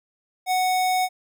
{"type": "tone", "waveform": "square", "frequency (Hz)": 740, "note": "F#5", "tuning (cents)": 0, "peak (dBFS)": -20, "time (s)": [0.46, 1.09], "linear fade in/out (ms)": 50, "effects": []}